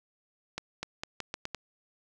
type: accelerating click train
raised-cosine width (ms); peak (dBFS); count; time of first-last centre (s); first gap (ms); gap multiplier
0.2; -17; 7; 0.58-1.547; 250; 0.82
effects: none